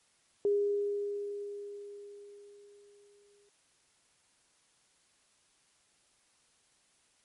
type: tone with exponential decay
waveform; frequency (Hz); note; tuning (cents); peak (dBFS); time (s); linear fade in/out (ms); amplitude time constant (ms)
sine; 407.3; G#4; -34; -24; 0.45-3.49; 1; 660
effects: white hiss -69 dBFS RMS until 7.24 s + MP3 48 kbps